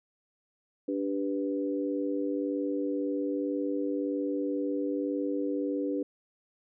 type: chord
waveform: sine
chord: G major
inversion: second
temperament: equal with one note detuned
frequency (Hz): 290.8 / 392 / 493.9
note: D4 / G4 / B4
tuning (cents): -17 / 0 / 0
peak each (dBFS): -30 / -35 / -34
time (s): 0.88-6.03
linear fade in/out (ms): 5
effects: none